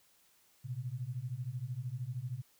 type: beating tone pair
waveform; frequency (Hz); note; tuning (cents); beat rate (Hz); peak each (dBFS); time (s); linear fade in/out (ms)
sine; 117.8 / 130.8; A#2 / C3; +19 / 0; 13; -40 / -39; 0.64-2.42; 20
effects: white hiss -68 dBFS RMS until 2.59 s